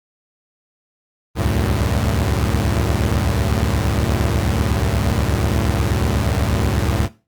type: tone cluster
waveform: sawtooth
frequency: 67.3 / 75.6 / 94.9 / 112.4 Hz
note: C2 / D#2 / F#2 / A2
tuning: +49 / -49 / +44 / +37 cents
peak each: -18 dBFS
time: 1.35-7.09 s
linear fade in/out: 50 ms
effects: noise-tail reverb RT60 0.3 s tail -17 dB re dry + Opus 32 kbps